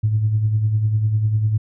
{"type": "tone with tremolo", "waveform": "sine", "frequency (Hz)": 107.8, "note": "A2", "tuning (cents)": -35, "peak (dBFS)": -12, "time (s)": [0.03, 1.58], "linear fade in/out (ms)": 10, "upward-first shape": "triangle", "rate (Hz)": 10, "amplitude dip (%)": 60, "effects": ["tanh soft clip ceiling -8 dBFS"]}